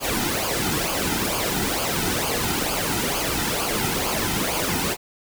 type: noise with flanger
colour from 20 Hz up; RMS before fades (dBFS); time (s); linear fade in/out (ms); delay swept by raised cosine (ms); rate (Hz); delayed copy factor
pink; -24; 0-4.97; 50; 0.52 to 1.82; 2.2; -0.65
effects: none